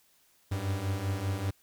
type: beating tone pair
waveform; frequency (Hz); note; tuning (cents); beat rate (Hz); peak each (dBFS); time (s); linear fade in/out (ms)
45% pulse; 93.9 / 99; F#2 / G2; +26 / +18; 5.1; -35 / -31; 0.51-1.51; 10
effects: white hiss -66 dBFS RMS until 1.62 s